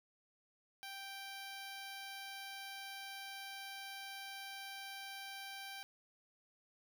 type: tone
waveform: 10% pulse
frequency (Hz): 784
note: G5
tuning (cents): 0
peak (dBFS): -38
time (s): 0.83-5.83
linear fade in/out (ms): 0
effects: none